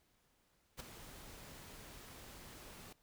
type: noise with ADSR envelope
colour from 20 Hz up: pink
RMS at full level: -44 dBFS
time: 0.77-2.93 s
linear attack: 30 ms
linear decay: 10 ms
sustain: -10 dB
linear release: 6 ms
effects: pink hiss -75 dBFS RMS until 3.02 s